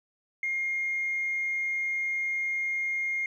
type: tone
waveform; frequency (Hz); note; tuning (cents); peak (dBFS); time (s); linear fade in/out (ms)
sine; 2130; C7; +30; -26; 0.43-3.26; 2
effects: tanh soft clip ceiling -22 dBFS + 11-bit